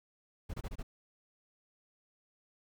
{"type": "noise bursts", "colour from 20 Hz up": "brown", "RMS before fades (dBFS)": -39, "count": 5, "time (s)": [0.49, 0.83], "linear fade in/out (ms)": 10, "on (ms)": 48, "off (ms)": 25, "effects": []}